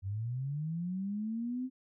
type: linear sweep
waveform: sine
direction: up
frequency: 92.5 to 261.6 Hz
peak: -33 dBFS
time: 0.02-1.7 s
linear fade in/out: 50 ms
effects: none